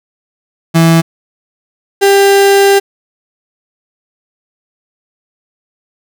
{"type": "tone pair in turn", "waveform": "35% pulse", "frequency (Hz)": [164.81, 396.5], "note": ["E3", "G4"], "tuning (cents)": [0, 20], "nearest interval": "octave + minor third", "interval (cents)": 1520, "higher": "second", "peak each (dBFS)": -3, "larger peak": "neither", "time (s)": [[0.74, 1.02], [2.01, 2.8]], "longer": "second", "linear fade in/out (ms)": 20, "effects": []}